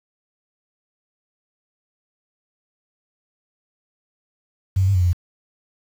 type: tone with pitch steps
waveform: sine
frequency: 95.4 / 94.5 / 99 / 91.1 / 89.1 / 87.8 Hz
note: G2 / F#2 / G2 / F#2 / F2 / F2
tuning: -47 / +37 / +18 / -26 / +35 / +10 cents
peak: -14 dBFS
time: 4.76-5.132 s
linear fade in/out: 10 ms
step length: 62 ms
effects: 7-bit